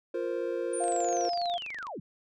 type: chord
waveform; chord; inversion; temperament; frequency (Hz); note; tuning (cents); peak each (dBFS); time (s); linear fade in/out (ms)
triangle; F suspended fourth; none; equal; 349.2 / 466.2 / 523.3; F4 / Bb4 / C5; 0 / 0 / 0; -32; 0.14-1.29; 5
type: linear sweep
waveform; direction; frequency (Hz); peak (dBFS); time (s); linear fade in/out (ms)
sine; down; 9397 to 114.6; -36; 0.73-2; 5
type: tone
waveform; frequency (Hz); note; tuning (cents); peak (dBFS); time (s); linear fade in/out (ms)
sine; 698.5; F5; 0; -28; 0.8-1.58; 10
type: click train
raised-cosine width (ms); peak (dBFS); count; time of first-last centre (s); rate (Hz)
0.2; -28; 26; 0.84-1.869; 24.3
effects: none